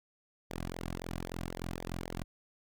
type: tone with flanger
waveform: sawtooth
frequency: 43.38 Hz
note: F1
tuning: 11 cents flat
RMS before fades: -40 dBFS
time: 0.5-2.24 s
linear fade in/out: 10 ms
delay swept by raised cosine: 0.71 to 2.31 ms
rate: 3.8 Hz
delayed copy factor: -0.9
effects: none